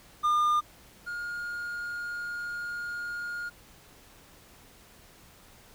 triangle tone pair in turn, 1208 / 1422.9 Hz, D6 / F6, +48 / +32 cents, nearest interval minor third, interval 284 cents, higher second, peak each -20 / -31 dBFS, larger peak first, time 0.23-0.61 / 1.06-3.5 s, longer second, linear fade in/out 20 ms, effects pink hiss -55 dBFS RMS until 5.74 s

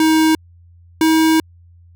square tone pair in turn, 316.6 / 319.4 Hz, D#4 / D#4, +30 / +45 cents, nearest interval unison, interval 15 cents, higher second, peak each -11 dBFS, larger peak neither, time 0-0.35 / 1.01-1.4 s, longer second, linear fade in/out 2 ms, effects added 86 Hz sine -43 dBFS peak until 1.95 s

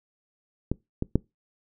clicks, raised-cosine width 3 ms, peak -12 / -13 / -7 dBFS, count 3, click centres 0.716 / 1.024 / 1.156 s, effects noise-tail reverb RT60 0.2 s tail -23 dB re dry

